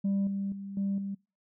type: tone with level steps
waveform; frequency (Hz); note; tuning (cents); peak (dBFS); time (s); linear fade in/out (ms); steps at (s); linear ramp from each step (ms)
sine; 197.4; G3; +12; -23 / -29 / -37 / -26 / -32; 0.04-1.15; 10; 0.27 / 0.52 / 0.77 / 0.98; 2
effects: noise-tail reverb RT60 0.3 s tail -26 dB re dry + tanh soft clip ceiling -24 dBFS